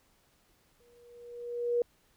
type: tone with exponential growth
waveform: sine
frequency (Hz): 478.8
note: A#4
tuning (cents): +46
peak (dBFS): -23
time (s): 0.8-1.82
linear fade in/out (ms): 2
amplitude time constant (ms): 220
effects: pink hiss -68 dBFS RMS until 2.16 s